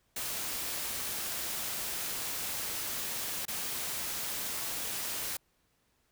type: noise with dropouts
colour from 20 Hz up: white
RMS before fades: -36 dBFS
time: 0.16-5.37 s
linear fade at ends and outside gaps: 5 ms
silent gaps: 3.454-3.48 s
effects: pink hiss -73 dBFS RMS until 6.11 s